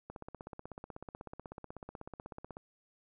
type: click train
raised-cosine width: 1 ms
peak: -30 dBFS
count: 41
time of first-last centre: 0.1-2.569 s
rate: 16.2 Hz
effects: none